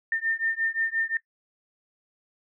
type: beating tone pair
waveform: sine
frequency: 1806 / 1811.7 Hz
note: A6 / A#6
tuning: +45 / -50 cents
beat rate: 5.7 Hz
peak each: -28 / -28 dBFS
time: 0.12-1.17 s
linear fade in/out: 2 ms
effects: noise-tail reverb RT60 0.1 s tail -20 dB re dry